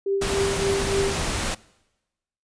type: tone with tremolo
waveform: sine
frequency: 393.9 Hz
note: G4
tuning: 8 cents sharp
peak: -19 dBFS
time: 0.06-1.15 s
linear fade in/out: 5 ms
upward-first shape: triangle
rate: 3.5 Hz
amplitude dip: 75%
type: noise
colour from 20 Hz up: pink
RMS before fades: -26 dBFS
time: 0.21-1.55 s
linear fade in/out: 10 ms
effects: noise-tail reverb RT60 1.0 s tail -23 dB re dry + resampled to 22050 Hz